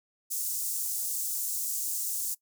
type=high-pass noise; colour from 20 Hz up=pink; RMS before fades=-32 dBFS; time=0.3-2.35 s; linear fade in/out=20 ms; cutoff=7000 Hz; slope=24 dB/octave; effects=noise-tail reverb RT60 0.1 s tail -20 dB re dry